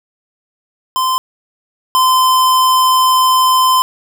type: tone pair in turn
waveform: square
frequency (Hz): 1034 / 1029.5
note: C6 / C6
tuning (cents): -21 / -28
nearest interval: unison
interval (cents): 7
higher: first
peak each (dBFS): -13 / -9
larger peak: second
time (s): 0.96-1.18 / 1.95-3.82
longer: second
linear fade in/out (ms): 0
effects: none